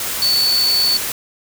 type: tone in noise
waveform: sine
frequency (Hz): 4466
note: C#8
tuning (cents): +12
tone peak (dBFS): -13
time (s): 0.22-0.97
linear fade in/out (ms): 2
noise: white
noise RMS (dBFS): -23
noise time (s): 0-1.12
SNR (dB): +7
effects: none